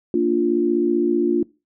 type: chord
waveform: sine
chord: Bb major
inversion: none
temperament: equal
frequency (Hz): 233.1 / 293.7 / 349.2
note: Bb3 / D4 / F4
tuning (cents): 0 / 0 / 0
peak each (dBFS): -23 / -21 / -18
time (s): 0.14-1.43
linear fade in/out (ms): 2
effects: noise-tail reverb RT60 0.3 s tail -23 dB re dry